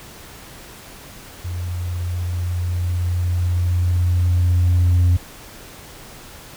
sine tone with level ramp, 88.4 Hz, F2, 22 cents sharp, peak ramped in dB -23 to -9 dBFS, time 1.44-5.17 s, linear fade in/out 10 ms, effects tanh soft clip ceiling -10 dBFS + pink hiss -40 dBFS RMS until 6.56 s

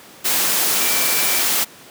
sine tone in noise, 2331 Hz, D7, 14 cents flat, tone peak -27 dBFS, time 0.79-1.42 s, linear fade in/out 20 ms, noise white, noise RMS -18 dBFS, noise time 0.24-1.65 s, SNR -12 dB, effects pink hiss -42 dBFS RMS until 1.9 s + high-pass 200 Hz 12 dB/octave

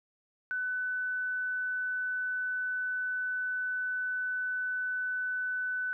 sine tone, 1500 Hz, F#6, 23 cents sharp, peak -30 dBFS, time 0.51-5.93 s, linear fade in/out 0 ms, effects none

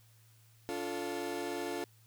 30% pulse chord, D minor, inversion none, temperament equal with one note detuned, 286.6 / 349.2 / 440 Hz, D4 / F4 / A4, -42 / 0 / 0 cents, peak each -39 / -36 / -38 dBFS, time 0.69-1.84 s, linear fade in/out 0 ms, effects added 112 Hz sine -61 dBFS peak until 2.06 s + white hiss -67 dBFS RMS until 2.06 s

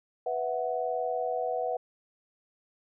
sine chord, B suspended fourth, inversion none, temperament equal, 493.9 / 659.3 / 740 Hz, B4 / E5 / F#5, 0 / 0 / 0 cents, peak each -32 / -33 / -32 dBFS, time 0.26-1.77 s, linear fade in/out 5 ms, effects none

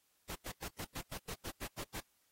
pink noise bursts, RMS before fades -43 dBFS, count 11, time 0.29-2.005 s, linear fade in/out 10 ms, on 65 ms, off 100 ms, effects white hiss -75 dBFS RMS until 2.31 s + AAC 48 kbps

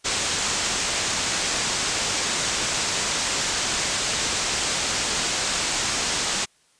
white low-pass noise, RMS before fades -25 dBFS, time 0.04-6.46 s, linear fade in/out 20 ms, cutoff 8200 Hz, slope 48 dB/octave, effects white hiss -61 dBFS RMS until 6.79 s + resampled to 22050 Hz

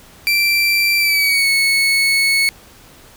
30% pulse tone with pitch glide, 2349 to 2204 Hz, D7 to C#7, 0 to -11 cents, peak -10 dBFS, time 0.27-2.49 s, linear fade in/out 0 ms, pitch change -111 cents, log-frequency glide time 0.98-1.49 s, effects pink hiss -44 dBFS RMS until 3.16 s

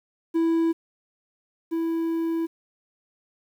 triangle tone pair in turn, 329.6 / 329.6 Hz, E4 / E4, 0 / 0 cents, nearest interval unison, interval 0 cents, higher neither, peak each -17 / -21 dBFS, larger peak first, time 0.34-0.73 / 1.71-2.47 s, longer second, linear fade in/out 20 ms, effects 9-bit

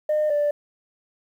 sine tone pair in turn, 608 / 586.8 Hz, D#5 / D5, -40 / -2 cents, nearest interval minor second, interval 62 cents, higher first, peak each -17 dBFS, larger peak neither, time 0.09-0.3 / 0.3-0.51 s, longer neither, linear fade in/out 5 ms, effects tanh soft clip ceiling -16 dBFS + 9-bit

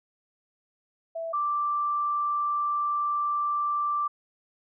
sine tone pair in turn, 659.3 / 1174.7 Hz, E5 / D6, 0 / 0 cents, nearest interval minor seventh, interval 1000 cents, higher second, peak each -30 / -24 dBFS, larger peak second, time 1.15-1.33 / 1.33-4.08 s, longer second, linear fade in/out 10 ms, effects none

